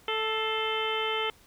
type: harmonic tone with a mistuned harmonic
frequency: 440 Hz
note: A4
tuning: in tune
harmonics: 1 / 2 / 3 / 4 / 5 / 6 / 7 / 8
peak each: -32 / -35 / -34 / -43 / -35 / -38 / -33 / -43 dBFS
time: 0.08-1.3 s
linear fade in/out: 2 ms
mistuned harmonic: 5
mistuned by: -68 cents
effects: pink hiss -58 dBFS RMS until 1.46 s